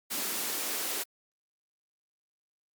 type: noise with high-pass filter sweep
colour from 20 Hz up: white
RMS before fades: -33 dBFS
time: 0.1-1.04 s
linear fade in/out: 20 ms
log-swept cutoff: 220 to 380 Hz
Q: 1.8
effects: Opus 48 kbps